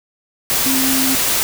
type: tone in noise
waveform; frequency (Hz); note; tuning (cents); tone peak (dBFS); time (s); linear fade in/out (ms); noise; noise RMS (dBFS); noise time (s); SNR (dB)
sine; 264.5; C4; +19; -18; 0.66-1.15; 0; white; -17; 0.5-1.43; -4
effects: none